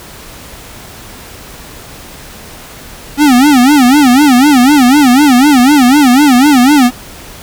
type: tone with vibrato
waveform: square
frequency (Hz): 270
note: C#4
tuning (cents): -45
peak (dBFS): -4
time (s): 3.17-6.91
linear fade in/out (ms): 50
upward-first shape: sine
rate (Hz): 4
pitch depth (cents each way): 190
effects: pink hiss -31 dBFS RMS until 7.42 s